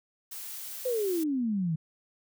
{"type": "noise", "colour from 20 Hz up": "blue", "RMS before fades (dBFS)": -40, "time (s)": [0.31, 1.24], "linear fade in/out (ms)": 10}
{"type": "exponential sweep", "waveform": "sine", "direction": "down", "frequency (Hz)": [523.3, 153.3], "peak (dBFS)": -26, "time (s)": [0.85, 1.76], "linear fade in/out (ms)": 10}
{"effects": []}